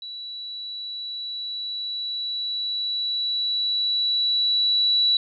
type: tone with level ramp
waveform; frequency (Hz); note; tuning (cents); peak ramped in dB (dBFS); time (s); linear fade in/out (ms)
sine; 3933; B7; -8; -33 to -16; 0.02-5.17; 2
effects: none